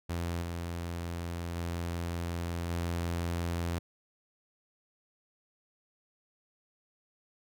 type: tone with level steps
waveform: sawtooth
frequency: 85.5 Hz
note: F2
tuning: 36 cents flat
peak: -28 / -31 / -29 / -27 dBFS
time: 0.09-3.79 s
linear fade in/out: 10 ms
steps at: 0.41 / 1.55 / 2.69 s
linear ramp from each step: 20 ms
effects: none